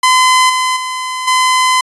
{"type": "tone with level steps", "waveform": "sawtooth", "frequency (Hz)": 1022, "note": "C6", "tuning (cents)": -41, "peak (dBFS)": [-3, -8, -14, -5], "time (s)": [0.03, 1.81], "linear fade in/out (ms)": 5, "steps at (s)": [0.49, 0.76, 1.27], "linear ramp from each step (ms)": 10, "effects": ["resampled to 24000 Hz"]}